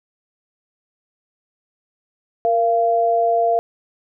sine tone pair together, 466.2 / 686.5 Hz, A#4 / F5, 0 / -30 cents, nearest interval perfect fifth, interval 670 cents, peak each -20 / -15 dBFS, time 2.45-3.59 s, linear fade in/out 0 ms, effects none

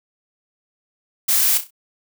blue noise with echo, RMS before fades -17 dBFS, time 1.28-1.58 s, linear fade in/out 10 ms, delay 32 ms, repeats 4, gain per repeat -9 dB, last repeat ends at 1.708 s, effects none

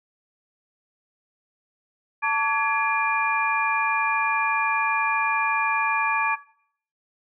sine tone cluster, 888 / 1143 / 1677 / 2399 Hz, A5 / D6 / G#6 / D7, +16 / -47 / +16 / +36 cents, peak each -26 dBFS, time 2.22-6.36 s, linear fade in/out 20 ms, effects noise-tail reverb RT60 0.6 s tail -18 dB re dry

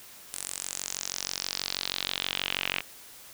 sawtooth tone with band-pass filter sweep, 46.25 Hz, F#1, in tune, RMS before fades -34 dBFS, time 0.33-2.81 s, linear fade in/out 10 ms, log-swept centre 9100 to 2600 Hz, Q 3.3, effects white hiss -49 dBFS RMS until 3.33 s

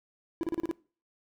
triangle tone bursts, 332.2 Hz, E4, 13 cents sharp, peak -25 dBFS, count 6, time 0.41-0.712 s, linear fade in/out 0 ms, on 22 ms, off 34 ms, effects noise-tail reverb RT60 0.4 s tail -22 dB re dry

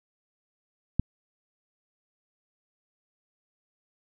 click, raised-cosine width 5 ms, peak -10 dBFS, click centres 0.996 s, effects none

